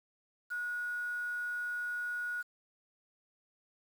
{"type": "tone with quantisation", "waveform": "sine", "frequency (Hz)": 1453, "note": "F#6", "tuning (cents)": -32, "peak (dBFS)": -34, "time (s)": [0.5, 2.43], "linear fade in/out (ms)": 20, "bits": 9, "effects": []}